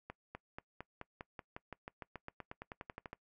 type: accelerating click train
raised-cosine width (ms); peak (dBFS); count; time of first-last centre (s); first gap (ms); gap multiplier
0.5; -29; 22; 0.1-3.13; 250; 0.94
effects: noise-tail reverb RT60 0.1 s tail -22 dB re dry